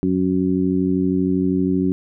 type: harmonic tone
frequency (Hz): 92.7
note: F#2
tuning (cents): +4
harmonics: 1 / 2 / 3 / 4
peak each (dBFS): -30 / -20 / -19 / -24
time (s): 0.03-1.92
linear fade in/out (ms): 0
effects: none